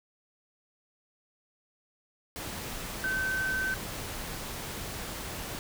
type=tone in noise; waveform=sine; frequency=1536 Hz; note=G6; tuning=36 cents flat; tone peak=-28 dBFS; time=3.04-3.74 s; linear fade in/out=0 ms; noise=pink; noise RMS=-38 dBFS; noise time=2.36-5.59 s; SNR=+7 dB; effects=none